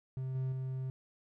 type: tone with level steps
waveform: triangle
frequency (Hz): 130.81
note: C3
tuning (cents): 0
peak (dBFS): -33 / -30 / -33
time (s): 0.17-0.9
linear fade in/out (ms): 0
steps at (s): 0.35 / 0.52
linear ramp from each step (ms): 2
effects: none